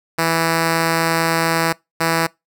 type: tone pair in turn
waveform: 5% pulse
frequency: 164.5 / 164.5 Hz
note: E3 / E3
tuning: -3 / -3 cents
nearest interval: unison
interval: 0 cents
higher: neither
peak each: -4 dBFS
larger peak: neither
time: 0.18-1.73 / 2-2.27 s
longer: first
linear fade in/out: 10 ms
effects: noise-tail reverb RT60 0.2 s tail -24 dB re dry